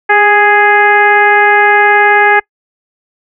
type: tone with frequency modulation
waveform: sine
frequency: 1244.5 Hz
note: D#6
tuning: in tune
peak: -4 dBFS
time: 0.09-2.4 s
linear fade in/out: 10 ms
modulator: 418 Hz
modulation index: 2
effects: noise-tail reverb RT60 0.1 s tail -25 dB re dry + high-pass 60 Hz 12 dB/octave